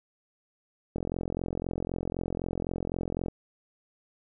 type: click train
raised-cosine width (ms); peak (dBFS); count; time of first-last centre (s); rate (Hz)
2; -18; 103; 0.96-3.283; 43.9
effects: none